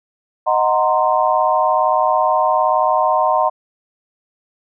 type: chord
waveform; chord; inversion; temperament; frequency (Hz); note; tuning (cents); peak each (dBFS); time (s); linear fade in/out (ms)
sine; C half-diminished seventh; first; equal with one note detuned; 622.3 / 740 / 927.5 / 1046.5; Eb5 / Gb5 / Bb5 / C6; 0 / 0 / -9 / 0; -18; 0.46-3.5; 20
effects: none